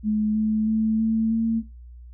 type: tone with pitch steps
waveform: sine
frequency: 213.3 / 216.4 / 219.6 / 222.7 / 226 Hz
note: G#3 / A3 / A3 / A3 / A3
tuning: +46 / -29 / -3 / +21 / +47 cents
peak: -19 dBFS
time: 0.03-1.63 s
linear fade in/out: 50 ms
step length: 320 ms
effects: noise-tail reverb RT60 0.2 s tail -18 dB re dry + added 60 Hz sine -40 dBFS peak until 2.13 s